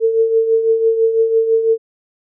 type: tone with tremolo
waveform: sine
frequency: 450.5 Hz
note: A4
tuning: 41 cents sharp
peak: -8 dBFS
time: 0-1.78 s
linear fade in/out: 50 ms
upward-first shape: triangle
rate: 6 Hz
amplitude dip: 65%
effects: none